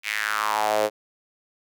sawtooth tone with high-pass filter sweep, 106.8 Hz, G#2, 49 cents sharp, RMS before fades -24 dBFS, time 0.03-0.9 s, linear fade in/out 50 ms, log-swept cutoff 2400 to 480 Hz, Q 4.2, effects none

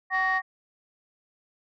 sine tone cluster, 759 / 1130 / 1863 Hz, F#5 / C#6 / A#6, +44 / +33 / -2 cents, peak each -27 / -28 / -23 dBFS, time 0.1-0.42 s, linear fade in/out 50 ms, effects tanh soft clip ceiling -17 dBFS

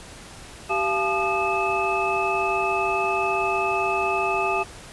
sine tone cluster, 387.8 / 686 / 858 / 1215 / 2597 Hz, G4 / F5 / A5 / D#6 / E7, -19 / -31 / -44 / -42 / -26 cents, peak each -27 dBFS, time 0.69-4.64 s, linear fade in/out 20 ms, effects pink hiss -42 dBFS RMS until 4.92 s + resampled to 24000 Hz

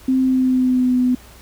sine tone with pitch glide, 260.9 to 250.7 Hz, C4 to B3, -5 to +26 cents, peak -13 dBFS, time 0.08-1.15 s, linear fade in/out 5 ms, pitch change -69 cents, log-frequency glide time 0.21-0.96 s, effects added 60 Hz sine -44 dBFS peak until 1.41 s + pink hiss -45 dBFS RMS until 1.41 s

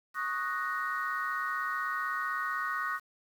sine chord, D# minor seventh, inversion third, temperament equal, 1108.7 / 1244.5 / 1480 / 1864.7 Hz, C#6 / D#6 / F#6 / A#6, 0 / 0 / 0 / 0 cents, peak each -36 / -35 / -35 / -36 dBFS, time 0.14-3 s, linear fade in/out 50 ms, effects tanh soft clip ceiling -22 dBFS + 9-bit

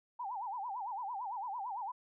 sine tone with vibrato, 880 Hz, A5, in tune, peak -37 dBFS, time 0.19-1.92 s, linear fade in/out 10 ms, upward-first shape sine, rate 8.9 Hz, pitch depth 230 cents each way, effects none

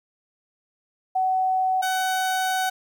sine / 30% pulse tone pair in turn, 751 / 751 Hz, F#5 / F#5, +26 / +26 cents, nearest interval unison, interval 0 cents, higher neither, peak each -19 dBFS, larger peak neither, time 1.15-1.82 / 1.82-2.7 s, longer second, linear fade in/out 10 ms, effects 10-bit

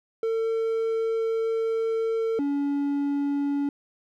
triangle tone pair in turn, 450.5 / 283.8 Hz, A4 / C#4, +41 / +41 cents, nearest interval minor sixth, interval 800 cents, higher first, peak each -21 dBFS, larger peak neither, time 0.23-2.39 / 2.39-3.69 s, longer first, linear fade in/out 2 ms, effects none

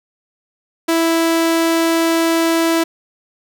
sawtooth tone, 329.9 Hz, E4, 1 cent sharp, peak -9 dBFS, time 0.88-2.84 s, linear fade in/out 10 ms, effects none

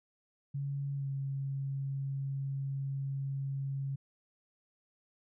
sine tone with pitch glide, 140 to 137.04 Hz, C#3 to C#3, +18 to -19 cents, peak -33 dBFS, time 0.54-3.96 s, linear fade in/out 10 ms, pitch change -37 cents, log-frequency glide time 0.95-1.08 s, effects none

